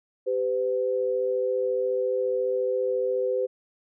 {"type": "tone pair together", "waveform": "sine", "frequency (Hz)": [392, 506.4], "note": ["G4", "B4"], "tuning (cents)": [0, 43], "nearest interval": "major third", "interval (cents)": 443, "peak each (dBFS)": [-28, -24], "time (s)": [0.26, 3.47], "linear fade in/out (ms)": 20, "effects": []}